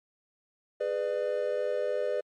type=chord; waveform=triangle; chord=G# diminished; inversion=none; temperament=just; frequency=415.3 / 498.4 / 598 Hz; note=G#4 / B4 / D5; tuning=0 / +16 / +31 cents; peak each=-32 / -29 / -29 dBFS; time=0.8-2.21 s; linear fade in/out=10 ms; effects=MP3 48 kbps